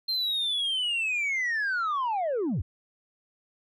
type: linear sweep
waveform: sine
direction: down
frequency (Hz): 4186 to 60.7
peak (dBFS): -23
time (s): 0.08-2.62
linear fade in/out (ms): 10
effects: tanh soft clip ceiling -24 dBFS